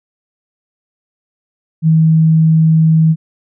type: tone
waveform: sine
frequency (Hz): 160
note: D#3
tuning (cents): +49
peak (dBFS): -6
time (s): 1.82-3.16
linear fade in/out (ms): 50
effects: none